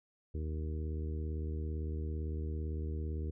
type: harmonic tone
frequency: 77.78 Hz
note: D#2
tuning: in tune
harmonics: 1 / 2 / 3 / 4 / 5 / 6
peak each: -35 / -46 / -49 / -48 / -48 / -52 dBFS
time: 0.34-3.31 s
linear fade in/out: 10 ms
effects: none